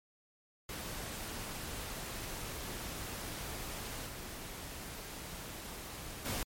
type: noise with level steps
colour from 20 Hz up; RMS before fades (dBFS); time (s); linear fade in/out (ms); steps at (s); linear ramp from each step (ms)
pink; -42 / -45 / -37; 0.69-6.43; 2; 4.06 / 6.25; 10
effects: MP3 64 kbps